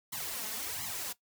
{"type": "noise with flanger", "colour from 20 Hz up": "white", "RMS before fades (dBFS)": -38, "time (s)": [0.12, 1.13], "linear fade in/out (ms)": 10, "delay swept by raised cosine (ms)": [0.97, 4.67], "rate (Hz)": 1.4, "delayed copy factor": 1, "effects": ["noise-tail reverb RT60 0.1 s tail -17 dB re dry", "high-pass 60 Hz 12 dB/octave"]}